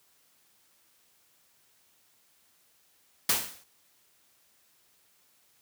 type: noise with exponential decay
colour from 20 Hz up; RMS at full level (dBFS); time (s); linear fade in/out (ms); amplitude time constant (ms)
white; -21; 3.29-3.64; 5; 76
effects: white hiss -66 dBFS RMS until 5.61 s + high-pass 60 Hz 12 dB/octave